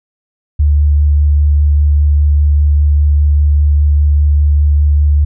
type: tone with vibrato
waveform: sine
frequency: 73.42 Hz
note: D2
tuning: in tune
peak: -6 dBFS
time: 0.59-5.25 s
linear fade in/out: 10 ms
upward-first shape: triangle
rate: 5 Hz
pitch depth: 14 cents each way
effects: none